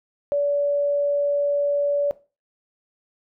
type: tone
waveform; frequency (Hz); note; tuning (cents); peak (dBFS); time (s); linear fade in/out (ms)
sine; 574; D5; -40; -18; 0.32-2.11; 0
effects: noise-tail reverb RT60 0.3 s tail -17 dB re dry